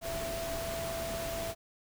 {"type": "tone in noise", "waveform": "sine", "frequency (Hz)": 666, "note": "E5", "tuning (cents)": 18, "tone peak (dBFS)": -36, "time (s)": [0.01, 1.55], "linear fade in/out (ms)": 50, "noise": "pink", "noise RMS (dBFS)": -39, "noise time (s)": [0.01, 1.55], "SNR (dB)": 0, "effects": []}